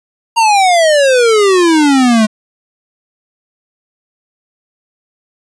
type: exponential sweep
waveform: square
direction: down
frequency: 940 to 211 Hz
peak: -7 dBFS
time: 0.36-2.27 s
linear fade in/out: 20 ms
effects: resampled to 22050 Hz